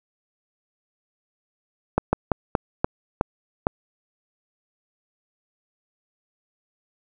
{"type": "slowing click train", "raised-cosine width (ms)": 1, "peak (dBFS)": -4, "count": 7, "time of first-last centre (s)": [1.98, 3.669], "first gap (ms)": 150, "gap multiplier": 1.25, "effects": []}